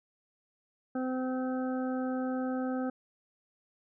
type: harmonic tone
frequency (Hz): 257.3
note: C4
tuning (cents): -29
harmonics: 1 / 2 / 3 / 5 / 6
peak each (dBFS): -31 / -37 / -41 / -45 / -47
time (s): 0.95-2.9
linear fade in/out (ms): 5
effects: none